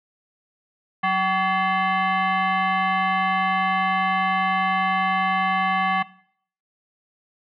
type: tone with frequency modulation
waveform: sine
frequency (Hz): 185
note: F#3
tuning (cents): 0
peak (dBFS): -18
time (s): 1.03-6.03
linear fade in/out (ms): 10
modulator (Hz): 950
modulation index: 1.9
effects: noise-tail reverb RT60 0.6 s tail -19 dB re dry